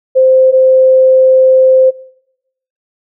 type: tone pair in turn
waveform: sine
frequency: 521 / 521 Hz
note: C5 / C5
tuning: -7 / -7 cents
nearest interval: unison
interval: 0 cents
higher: neither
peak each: -4 dBFS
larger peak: neither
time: 0.15-0.52 / 0.52-1.91 s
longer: second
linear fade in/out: 20 ms
effects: noise-tail reverb RT60 0.9 s tail -23 dB re dry